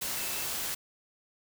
sine tone in noise, 2650 Hz, E7, 9 cents sharp, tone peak -44 dBFS, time 0.16-0.45 s, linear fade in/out 10 ms, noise white, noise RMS -34 dBFS, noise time 0.01-0.75 s, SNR -13 dB, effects none

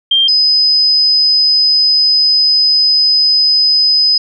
sine tone pair in turn, 3180 / 5026 Hz, G7 / D#8, +24 / +17 cents, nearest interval minor sixth, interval 793 cents, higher second, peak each -7 dBFS, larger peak neither, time 0.11-0.28 / 0.28-4.18 s, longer second, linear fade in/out 5 ms, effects none

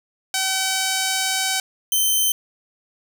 5% pulse tone pair in turn, 763 / 3093 Hz, G5 / G7, -47 / -24 cents, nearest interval 2 octaves, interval 2423 cents, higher second, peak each -8 dBFS, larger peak neither, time 0.34-1.6 / 1.92-2.32 s, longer first, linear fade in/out 2 ms, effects none

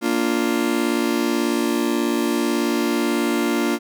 40% pulse chord, Bb major, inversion none, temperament just, 233.1 / 291.4 / 349.6 Hz, Bb3 / D4 / F4, 0 / -13 / +2 cents, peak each -22 dBFS, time 0.01-3.79 s, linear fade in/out 50 ms, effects none

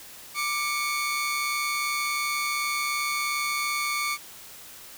sawtooth tone pair together, 1179.9 / 2217 Hz, D6 / C#7, +8 / 0 cents, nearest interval major seventh, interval 1092 cents, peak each -25 dBFS, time 0.34-4.18 s, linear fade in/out 50 ms, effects white hiss -45 dBFS RMS until 4.97 s

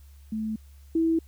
sine tone pair in turn, 218.2 / 326.9 Hz, A3 / E4, -14 / -14 cents, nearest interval perfect fifth, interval 700 cents, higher second, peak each -27 / -20 dBFS, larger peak second, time 0.32-0.56 / 0.95-1.19 s, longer neither, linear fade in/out 5 ms, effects added 70 Hz sine -47 dBFS peak until 1.27 s + white hiss -63 dBFS RMS until 1.27 s

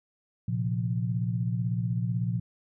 sine chord, Bb suspended second, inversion none, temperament equal with one note detuned, 116.54 / 132.56 / 174.61 Hz, Bb2 / C3 / F3, 0 / +23 / 0 cents, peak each -28 / -33 / -31 dBFS, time 0.48-2.4 s, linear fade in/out 5 ms, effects none

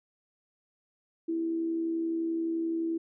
sine tone with amplitude modulation, 329.6 Hz, E4, in tune, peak -26 dBFS, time 1.28-2.98 s, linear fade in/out 10 ms, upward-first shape sine, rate 71.6 Hz, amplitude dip 35%, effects none

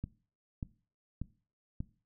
click train, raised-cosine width 5 ms, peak -24 dBFS, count 4, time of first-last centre 0.04-1.805 s, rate 1.7 Hz, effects noise-tail reverb RT60 0.4 s tail -19 dB re dry

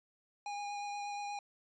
square tone with vibrato, 817 Hz, G#5, 29 cents flat, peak -39 dBFS, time 0.46-1.39 s, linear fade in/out 2 ms, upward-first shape triangle, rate 8.4 Hz, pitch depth 14 cents each way, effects resampled to 16000 Hz

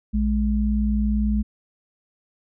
sine tone pair together, 58.93 / 210 Hz, A#1 / G#3, +19 / +19 cents, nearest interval octave + minor seventh, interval 2200 cents, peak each -21 / -21 dBFS, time 0.13-1.43 s, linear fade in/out 20 ms, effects none

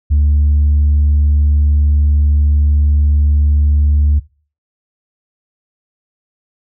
sine tone, 73.42 Hz, D2, in tune, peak -6 dBFS, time 0.1-4.2 s, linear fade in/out 20 ms, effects noise-tail reverb RT60 0.4 s tail -22 dB re dry + tanh soft clip ceiling -6 dBFS

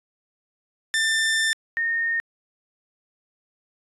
sawtooth / sine tone pair in turn, 1786 / 1838.3 Hz, A6 / A#6, +25 / -25 cents, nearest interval unison, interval 50 cents, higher second, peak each -16 / -21 dBFS, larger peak first, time 0.94-1.53 / 1.77-2.2 s, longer first, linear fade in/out 0 ms, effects resampled to 24000 Hz

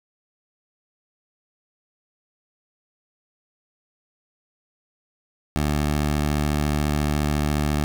15% pulse tone, 74.2 Hz, D2, 18 cents sharp, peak -14 dBFS, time 5.56-7.84 s, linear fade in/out 0 ms, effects none

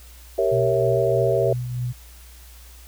sine chord, G diminished seventh, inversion none, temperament equal, 392 / 466.2 / 554.4 / 659.3 Hz, G4 / Bb4 / Db5 / Fb5, 0 / 0 / 0 / 0 cents, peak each -23 dBFS, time 0.38-1.53 s, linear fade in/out 5 ms
sine tone with tremolo, 123.47 Hz, B2, in tune, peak -22 dBFS, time 0.51-1.93 s, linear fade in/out 20 ms, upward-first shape triangle, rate 3.2 Hz, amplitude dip 45%
effects added 60 Hz sine -43 dBFS peak until 2.87 s + white hiss -49 dBFS RMS until 2.87 s

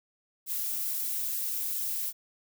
violet noise with flanger, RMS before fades -32 dBFS, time 0.46-2.13 s, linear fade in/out 50 ms, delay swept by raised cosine 1.6 to 6.1 ms, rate 2.4 Hz, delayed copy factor -0.55, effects none

